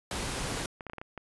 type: noise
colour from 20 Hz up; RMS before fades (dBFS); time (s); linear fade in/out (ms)
pink; -34; 0.11-0.66; 2
type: clicks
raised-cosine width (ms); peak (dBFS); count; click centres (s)
0.5; -25; 7; 0.808 / 0.867 / 0.898 / 0.934 / 0.983 / 1.015 / 1.177
effects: resampled to 24000 Hz